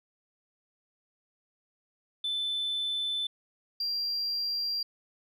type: tone pair in turn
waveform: sine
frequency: 3520 / 4749 Hz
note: A7 / D8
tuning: 0 / +18 cents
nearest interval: perfect fourth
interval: 518 cents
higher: second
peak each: -27 dBFS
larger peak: neither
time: 2.24-3.27 / 3.8-4.83 s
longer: neither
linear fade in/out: 5 ms
effects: tanh soft clip ceiling -26 dBFS